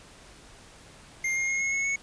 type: tone with pitch steps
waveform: square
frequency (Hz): 2114 / 2132 / 2151 / 2170 / 2189 / 2208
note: C7 / C7 / C7 / C#7 / C#7 / C#7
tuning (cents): +17 / +32 / +47 / -37 / -22 / -7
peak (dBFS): -26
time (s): 1.24-1.96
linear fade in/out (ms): 5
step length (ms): 120
effects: pink hiss -51 dBFS RMS until 2.02 s + resampled to 22050 Hz